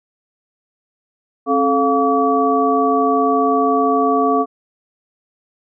sine tone cluster, 269.4 / 434.3 / 703 / 1144 Hz, C#4 / A4 / F5 / D6, -49 / -23 / +11 / -46 cents, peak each -18 dBFS, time 1.46-4.46 s, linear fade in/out 50 ms, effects none

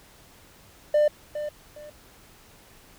triangle tone with echo, 597 Hz, D5, 28 cents sharp, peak -14 dBFS, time 0.94-1.08 s, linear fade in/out 5 ms, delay 410 ms, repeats 2, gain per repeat -12 dB, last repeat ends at 1.9 s, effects tanh soft clip ceiling -11 dBFS + pink hiss -53 dBFS RMS until 2.98 s

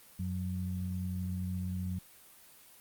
sine tone pair together, 91.5 / 183 Hz, F#2 / F#3, -19 / -19 cents, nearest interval octave, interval 1200 cents, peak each -35 / -36 dBFS, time 0.19-1.99 s, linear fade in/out 5 ms, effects white hiss -57 dBFS RMS until 2.8 s + Opus 32 kbps

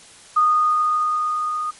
sine tone with level ramp, 1233 Hz, D#6, 16 cents flat, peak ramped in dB -12 to -22 dBFS, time 0.36-1.71 s, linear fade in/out 10 ms, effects white hiss -45 dBFS RMS until 1.79 s + MP3 48 kbps

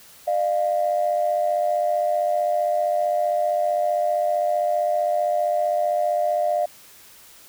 sine tone pair together, 603.1 / 698.5 Hz, D5 / F5, +46 / 0 cents, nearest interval minor third, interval 254 cents, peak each -21 dBFS, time 0.27-6.66 s, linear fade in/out 10 ms, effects tanh soft clip ceiling -11 dBFS + white hiss -48 dBFS RMS until 7.48 s

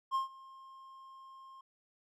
triangle tone with ADSR envelope, 1065 Hz, C6, 30 cents sharp, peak -26 dBFS, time 0.11-1.61 s, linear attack 40 ms, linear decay 130 ms, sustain -23 dB, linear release 4 ms, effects none

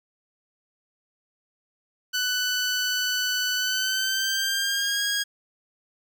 15% pulse tone with pitch glide, 1494 to 1638.7 Hz, F#6 to G#6, +16 to -24 cents, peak -17 dBFS, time 2.13-5.24 s, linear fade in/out 20 ms, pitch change +160 cents, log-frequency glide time 3.56-5.03 s, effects none

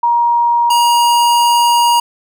sine / square tone pair in turn, 946 / 949.4 Hz, A#5 / A#5, +25 / +31 cents, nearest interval unison, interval 6 cents, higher second, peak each -9 dBFS, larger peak neither, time 0.03-0.7 / 0.7-2 s, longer second, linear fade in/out 5 ms, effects none

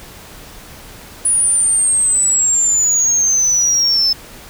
sine exponential sweep, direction down, 9820 to 5230 Hz, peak -9 dBFS, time 1.25-4.13 s, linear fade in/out 5 ms, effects tanh soft clip ceiling -9 dBFS + pink hiss -37 dBFS RMS until 4.49 s

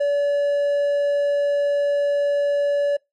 triangle tone, 573 Hz, D5, 43 cents flat, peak -15 dBFS, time 0-2.97 s, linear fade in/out 10 ms, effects noise-tail reverb RT60 0.2 s tail -25 dB re dry + MP3 48 kbps

